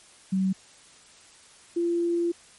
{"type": "tone pair in turn", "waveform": "sine", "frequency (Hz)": [189.8, 342.5], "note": ["F#3", "F4"], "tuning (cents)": [44, -34], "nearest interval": "minor seventh", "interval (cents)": 1022, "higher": "second", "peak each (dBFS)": [-21, -22], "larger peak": "first", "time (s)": [[0.32, 0.53], [1.76, 2.32]], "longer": "second", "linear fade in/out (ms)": 10, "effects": ["white hiss -53 dBFS RMS until 2.58 s", "MP3 48 kbps"]}